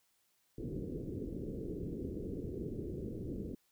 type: low-pass noise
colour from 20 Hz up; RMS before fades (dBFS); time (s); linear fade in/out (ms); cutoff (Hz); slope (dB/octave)
white; -41; 0.58-3.55; 5; 440; 48
effects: white hiss -75 dBFS RMS until 3.71 s